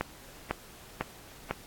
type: click train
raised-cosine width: 0.5 ms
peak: -13 dBFS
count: 4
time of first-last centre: 0.01-1.51 s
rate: 2 Hz
effects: pink hiss -51 dBFS RMS until 1.66 s + AAC 64 kbps